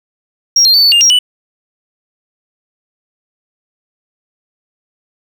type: tone with pitch steps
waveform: triangle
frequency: 5600 / 4196 / 4521 / 4477 / 2809 / 5620 / 2968 Hz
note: F8 / C8 / C#8 / C#8 / F7 / F8 / F#7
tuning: +4 / +4 / +33 / +16 / +9 / +10 / +5 cents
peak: -4 dBFS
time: 0.56-1.19 s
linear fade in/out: 5 ms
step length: 90 ms
effects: none

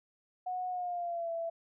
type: tone with pitch glide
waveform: sine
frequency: 732 to 667.4 Hz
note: F#5 to E5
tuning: -19 to +21 cents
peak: -33 dBFS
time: 0.46-1.5 s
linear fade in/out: 10 ms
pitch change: -160 cents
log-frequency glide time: 0.69-1.31 s
effects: none

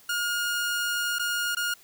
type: tone with dropouts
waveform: sawtooth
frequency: 1426 Hz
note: F6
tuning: 36 cents sharp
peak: -22 dBFS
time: 0.09-1.74 s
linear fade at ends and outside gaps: 5 ms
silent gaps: 1.186-1.194 / 1.55-1.568 s
effects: white hiss -55 dBFS RMS until 1.83 s

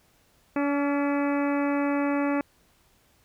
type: harmonic tone with a mistuned harmonic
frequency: 285.2 Hz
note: C#4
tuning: 49 cents sharp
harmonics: 1 / 2 / 3 / 4 / 5 / 6 / 7 / 8 / 9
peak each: -24 / -30 / -34 / -36 / -38 / -40 / -41 / -42 / -43 dBFS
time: 0.56-2.41 s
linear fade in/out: 2 ms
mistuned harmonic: 5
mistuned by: -44 cents
effects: pink hiss -63 dBFS RMS until 3.24 s

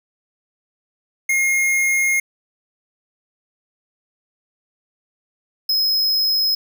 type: tone pair in turn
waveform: square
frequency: 2142 / 5118 Hz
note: C7 / D#8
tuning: +40 / +48 cents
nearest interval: octave + minor third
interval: 1508 cents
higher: second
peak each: -16 dBFS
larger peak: neither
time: 1.29-2.2 / 5.69-6.55 s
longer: first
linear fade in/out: 5 ms
effects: none

